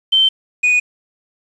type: tone pair in turn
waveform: sine / triangle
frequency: 3104 / 2473 Hz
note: G7 / D#7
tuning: -18 / -11 cents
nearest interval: major third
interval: 393 cents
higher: first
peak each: -9 dBFS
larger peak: neither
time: 0.12-0.29 / 0.63-0.8 s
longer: neither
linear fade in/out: 10 ms
effects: resampled to 24000 Hz + 7-bit